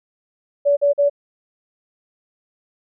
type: tone bursts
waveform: sine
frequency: 572 Hz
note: D5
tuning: 46 cents flat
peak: -12 dBFS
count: 3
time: 0.65-1.098 s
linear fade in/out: 20 ms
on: 120 ms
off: 44 ms
effects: none